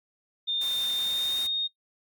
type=tone with pitch glide; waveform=sine; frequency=3625 to 3703 Hz; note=A#7 to A#7; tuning=-49 to -12 cents; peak=-25 dBFS; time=0.47-1.68 s; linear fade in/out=20 ms; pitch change=+37 cents; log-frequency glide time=0.93-1.51 s
type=noise; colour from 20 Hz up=white; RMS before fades=-40 dBFS; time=0.61-1.47 s; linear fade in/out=5 ms
effects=noise-tail reverb RT60 0.1 s tail -22 dB re dry + AAC 64 kbps